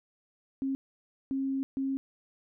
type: tone bursts at uneven times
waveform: sine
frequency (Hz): 269.6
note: C#4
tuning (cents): -48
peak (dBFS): -28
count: 3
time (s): 0.62-0.75 / 1.31-1.63 / 1.77-1.97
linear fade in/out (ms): 0
effects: none